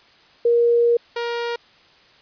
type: tone pair in turn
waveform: sine / sawtooth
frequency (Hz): 472.2 / 472.2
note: A#4 / A#4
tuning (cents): +22 / +22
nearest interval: unison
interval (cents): 0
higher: neither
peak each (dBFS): -13 / -19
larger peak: first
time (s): 0.45-0.97 / 1.16-1.56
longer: first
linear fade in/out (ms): 5
effects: white hiss -52 dBFS RMS until 2.21 s + resampled to 11025 Hz